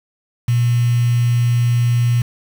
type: tone with quantisation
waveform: sine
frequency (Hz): 120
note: B2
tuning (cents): -49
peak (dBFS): -12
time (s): 0.48-2.22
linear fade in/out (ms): 5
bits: 5
effects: none